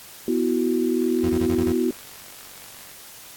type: chord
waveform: sine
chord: B suspended fourth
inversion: none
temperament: equal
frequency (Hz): 246.9 / 329.6 / 370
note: B3 / E4 / F#4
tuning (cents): 0 / 0 / 0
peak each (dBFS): -23 / -24 / -23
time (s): 0.28-1.91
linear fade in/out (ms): 2
type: click train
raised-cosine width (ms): 0.2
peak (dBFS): -28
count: 91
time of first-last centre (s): 1.02-2.915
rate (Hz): 47.5
type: tone bursts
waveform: 30% pulse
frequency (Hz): 87.31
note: F2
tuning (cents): 0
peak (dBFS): -23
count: 6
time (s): 1.23-1.725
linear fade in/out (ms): 10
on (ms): 65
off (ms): 21
effects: white hiss -43 dBFS RMS until 3.36 s + AAC 64 kbps